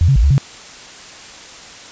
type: tone with pitch steps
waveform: sine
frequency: 85.2 / 135.9 / 53.8 / 70.4 / 137.1 Hz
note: F2 / C#3 / A1 / C#2 / C#3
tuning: -42 / -34 / -38 / +27 / -19 cents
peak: -8 dBFS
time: 0.01-0.38 s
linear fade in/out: 0 ms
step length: 74 ms
effects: white hiss -36 dBFS RMS until 1.91 s + resampled to 16000 Hz